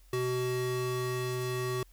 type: tone pair together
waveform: square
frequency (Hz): 125.8 / 377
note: B2 / F#4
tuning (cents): +32 / +32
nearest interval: octave + perfect fifth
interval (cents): 1900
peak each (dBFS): -35 / -32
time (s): 0.13-1.83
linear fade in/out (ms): 2
effects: added 44 Hz sine -55 dBFS peak until 1.92 s + white hiss -66 dBFS RMS until 1.92 s